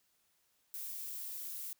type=noise; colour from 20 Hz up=violet; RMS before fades=-43 dBFS; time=0.74-1.73 s; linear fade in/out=0 ms; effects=white hiss -75 dBFS RMS until 1.79 s